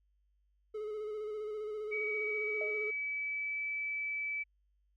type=tone with vibrato; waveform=triangle; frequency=426 Hz; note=G#4; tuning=44 cents sharp; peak=-35 dBFS; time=0.74-2.91 s; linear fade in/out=10 ms; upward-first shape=square; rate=15 Hz; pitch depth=27 cents each way
type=tone with pitch glide; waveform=sine; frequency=2268 to 2305 Hz; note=C#7 to D7; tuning=+39 to -33 cents; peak=-34 dBFS; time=1.91-4.44 s; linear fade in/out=20 ms; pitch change=+28 cents; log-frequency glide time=2.15-3.63 s
type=tone with exponential decay; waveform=sine; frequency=622.3 Hz; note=D#5; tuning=in tune; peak=-36 dBFS; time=2.61-2.86 s; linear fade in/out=2 ms; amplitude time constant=54 ms
effects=added 50 Hz sine -70 dBFS peak until 4.96 s